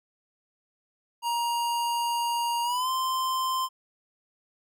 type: tone with pitch glide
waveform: square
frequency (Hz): 943 to 1040.3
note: A#5 to C6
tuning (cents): +20 to -10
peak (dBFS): -26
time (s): 1.22-3.69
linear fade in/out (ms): 50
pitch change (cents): +170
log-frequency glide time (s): 2.63-2.89
effects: none